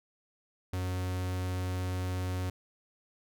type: tone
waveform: 45% pulse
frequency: 91.7 Hz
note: F#2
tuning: 15 cents flat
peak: -31 dBFS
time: 0.73-2.5 s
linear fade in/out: 5 ms
effects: none